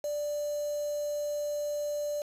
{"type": "tone with quantisation", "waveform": "sine", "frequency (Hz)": 589, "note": "D5", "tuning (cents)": 5, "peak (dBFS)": -30, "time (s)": [0.04, 2.22], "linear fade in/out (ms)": 2, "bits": 7, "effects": ["resampled to 32000 Hz"]}